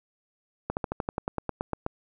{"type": "slowing click train", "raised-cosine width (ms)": 1, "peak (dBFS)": -14, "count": 13, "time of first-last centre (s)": [0.7, 1.864], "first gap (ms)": 69, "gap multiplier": 1.06, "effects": []}